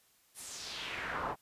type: noise with band-pass filter sweep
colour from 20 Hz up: brown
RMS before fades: -40 dBFS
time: 0.34-1.36 s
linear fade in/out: 50 ms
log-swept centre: 11000 to 820 Hz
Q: 2.4
effects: white hiss -68 dBFS RMS until 1.41 s + resampled to 32000 Hz